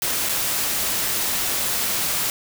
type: noise with dropouts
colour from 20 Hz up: white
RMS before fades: -23 dBFS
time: 0.02-2.3 s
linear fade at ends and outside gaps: 1 ms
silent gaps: 0.289-0.293 s
effects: none